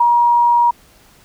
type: tone with ADSR envelope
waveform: sine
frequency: 952 Hz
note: A#5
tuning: 36 cents sharp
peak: -7 dBFS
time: 0-0.71 s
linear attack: 8 ms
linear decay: 8 ms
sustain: -2 dB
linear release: 9 ms
effects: pink hiss -49 dBFS RMS until 1.24 s